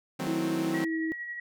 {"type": "chord", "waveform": "sawtooth", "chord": "D# diminished seventh", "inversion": "none", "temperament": "equal with one note detuned", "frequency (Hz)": [156.65, 185, 220, 261.6], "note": ["D#3", "F#3", "A3", "C4"], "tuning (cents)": [12, 0, 0, 0], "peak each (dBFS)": [-33, -31, -37, -31], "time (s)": [0.19, 0.85], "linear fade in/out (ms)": 10}
{"type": "tone with pitch glide", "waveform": "sine", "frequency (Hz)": [327, 321], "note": ["E4", "E4"], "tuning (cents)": [-14, -46], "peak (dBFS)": -28, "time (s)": [0.27, 1.12], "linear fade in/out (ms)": 0, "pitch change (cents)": -32, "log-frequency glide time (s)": [0.79, 1]}
{"type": "tone with tremolo", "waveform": "sine", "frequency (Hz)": 1916, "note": "A#6", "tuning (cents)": 47, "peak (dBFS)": -33, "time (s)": [0.74, 1.4], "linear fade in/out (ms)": 5, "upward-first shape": "sine", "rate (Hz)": 11, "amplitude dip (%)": 40}
{"effects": []}